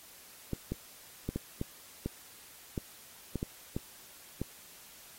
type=clicks; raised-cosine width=3 ms; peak=-20 dBFS; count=11; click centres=0.533 / 0.72 / 1.29 / 1.36 / 1.614 / 2.06 / 2.778 / 3.357 / 3.429 / 3.765 / 4.416 s; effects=white hiss -54 dBFS RMS until 5.18 s + AAC 48 kbps